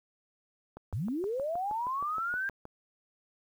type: click train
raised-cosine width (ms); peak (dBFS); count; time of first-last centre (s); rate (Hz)
1; -30; 13; 0.77-2.654; 6.37
type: linear sweep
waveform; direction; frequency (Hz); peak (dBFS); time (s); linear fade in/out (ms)
sine; up; 79.3 to 1609; -30; 0.93-2.49; 0
effects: 10-bit